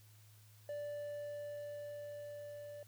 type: tone with level ramp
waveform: triangle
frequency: 585 Hz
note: D5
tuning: 7 cents flat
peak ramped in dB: -38 to -45 dBFS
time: 0.69-2.83 s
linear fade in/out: 2 ms
effects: added 106 Hz sine -60 dBFS peak until 2.87 s + white hiss -67 dBFS RMS until 2.87 s